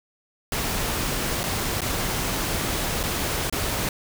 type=noise with dropouts; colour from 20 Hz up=pink; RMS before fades=-26 dBFS; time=0.52-3.89 s; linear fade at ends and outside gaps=2 ms; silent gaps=1.433-1.438 / 1.807-1.817 / 3.031-3.036 / 3.498-3.525 s; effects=none